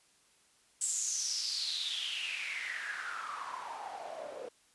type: noise with band-pass filter sweep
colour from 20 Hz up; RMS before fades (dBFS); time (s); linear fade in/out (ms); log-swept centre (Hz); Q
white; -38; 0.81-4.49; 5; 8000 to 500; 7.3
effects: white hiss -67 dBFS RMS until 4.74 s + resampled to 24000 Hz